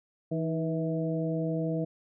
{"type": "harmonic tone with a mistuned harmonic", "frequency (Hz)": 162.6, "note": "E3", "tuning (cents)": -23, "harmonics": [1, 2, 3, 4], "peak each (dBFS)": [-30, -33, -35, -36], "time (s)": [0.31, 1.85], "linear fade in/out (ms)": 10, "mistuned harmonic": 2, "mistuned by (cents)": -47, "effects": []}